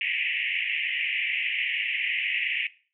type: band-pass noise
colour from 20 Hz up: white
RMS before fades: -28 dBFS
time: 0.01-2.67 s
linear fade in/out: 2 ms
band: 1900 to 2900 Hz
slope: 96 dB/octave
effects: noise-tail reverb RT60 0.4 s tail -19 dB re dry